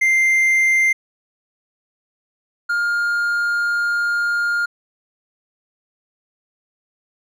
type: tone pair in turn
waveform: triangle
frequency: 2092 / 1411.7 Hz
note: C7 / F6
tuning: -1 / +18 cents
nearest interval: perfect fifth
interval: 681 cents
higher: first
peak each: -11 / -15 dBFS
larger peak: first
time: 0.01-0.93 / 2.69-4.66 s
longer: second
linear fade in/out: 10 ms
effects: none